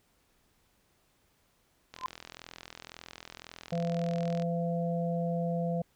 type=click train; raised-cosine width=0.2 ms; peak=-26 dBFS; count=105; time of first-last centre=1.94-4.422 s; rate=41.9 Hz
type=tone with exponential growth; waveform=sine; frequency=1026 Hz; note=C6; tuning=34 cents flat; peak=-25 dBFS; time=1.97-2.06 s; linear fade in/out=0 ms; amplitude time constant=19 ms
type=harmonic tone; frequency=170 Hz; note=F3; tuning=46 cents flat; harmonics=1 / 3 / 4; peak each=-30 / -35 / -36 dBFS; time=3.72-5.82 s; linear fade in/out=5 ms
effects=pink hiss -70 dBFS RMS until 5.95 s